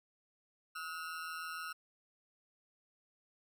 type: ring-modulated tone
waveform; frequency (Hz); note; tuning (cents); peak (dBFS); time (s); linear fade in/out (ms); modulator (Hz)
40% pulse; 1363; F6; -43; -37; 0.75-1.73; 10; 83.2
effects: none